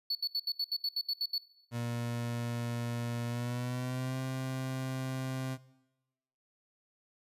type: tone bursts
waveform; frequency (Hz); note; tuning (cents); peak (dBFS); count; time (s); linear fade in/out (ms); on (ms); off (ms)
triangle; 4435; C#8; 0; -28; 11; 0.1-1.382; 5; 52; 71
type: tone with pitch glide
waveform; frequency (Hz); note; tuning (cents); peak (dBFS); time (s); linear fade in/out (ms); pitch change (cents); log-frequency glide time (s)
30% pulse; 118.7 to 130.95; A#2 to C3; +32 to +2; -31; 1.71-5.58; 50; +170; 3.27-4.18
effects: noise-tail reverb RT60 1.0 s tail -20 dB re dry + resampled to 32000 Hz